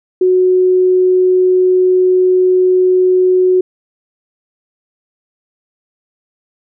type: tone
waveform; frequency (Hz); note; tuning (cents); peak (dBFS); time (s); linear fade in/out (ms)
sine; 368.1; F#4; -9; -7; 0.21-3.61; 5
effects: none